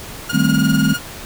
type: tone with tremolo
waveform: sawtooth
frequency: 1428 Hz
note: F6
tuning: 38 cents sharp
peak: -15 dBFS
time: 0.29-0.99 s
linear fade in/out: 10 ms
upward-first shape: sine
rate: 20 Hz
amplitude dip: 75%
type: chord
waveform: sine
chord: A half-diminished seventh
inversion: second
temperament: equal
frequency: 155.56 / 196 / 220 / 261.6 Hz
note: Eb3 / G3 / A3 / C4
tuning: 0 / 0 / 0 / 0 cents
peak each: -18 dBFS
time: 0.33-0.94 s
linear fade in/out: 10 ms
effects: pink hiss -33 dBFS RMS until 1.25 s